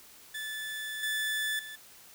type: tone with level steps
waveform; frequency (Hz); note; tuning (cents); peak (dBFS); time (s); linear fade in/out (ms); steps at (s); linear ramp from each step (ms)
30% pulse; 1743; A6; -17; -33 / -27 / -39; 0.34-1.76; 10; 1.03 / 1.59; 2
effects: white hiss -54 dBFS RMS until 2.14 s